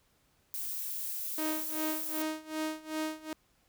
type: noise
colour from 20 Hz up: violet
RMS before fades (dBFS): -37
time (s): 0.54-2.22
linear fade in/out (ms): 0
type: tone with tremolo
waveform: sawtooth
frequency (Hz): 312.4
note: D#4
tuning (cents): +7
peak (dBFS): -27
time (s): 1.38-3.33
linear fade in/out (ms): 2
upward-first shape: sine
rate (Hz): 2.6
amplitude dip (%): 90
effects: pink hiss -70 dBFS RMS until 3.68 s